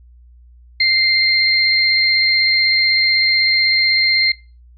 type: tone pair together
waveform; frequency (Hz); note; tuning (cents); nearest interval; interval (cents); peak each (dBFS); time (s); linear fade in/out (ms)
sine; 2092 / 4188; C7 / C8; -1 / +1; octave; 1202; -14; 0.8-4.32; 5
effects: noise-tail reverb RT60 0.3 s tail -20 dB re dry + added 60 Hz sine -42 dBFS peak until 4.77 s